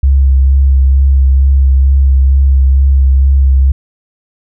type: tone with vibrato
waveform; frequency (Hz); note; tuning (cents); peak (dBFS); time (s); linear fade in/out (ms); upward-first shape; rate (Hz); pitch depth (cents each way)
sine; 67.3; C2; +49; -4; 0.03-3.72; 5; sine; 2.2; 22
effects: none